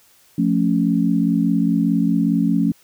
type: chord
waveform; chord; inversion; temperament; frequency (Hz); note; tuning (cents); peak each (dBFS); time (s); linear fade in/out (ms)
sine; F augmented; none; equal with one note detuned; 175.12 / 220 / 277.2; F3 / A3 / C#4; +5 / 0 / 0; -19; 0.38-2.72; 5
effects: white hiss -54 dBFS RMS until 2.83 s